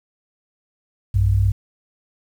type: tone pair together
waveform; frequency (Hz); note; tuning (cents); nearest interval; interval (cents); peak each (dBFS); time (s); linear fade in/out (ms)
sine; 60.81 / 98; B1 / G2; -26 / 0; minor sixth; 826; -19 / -15; 1.14-1.52; 10
effects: 8-bit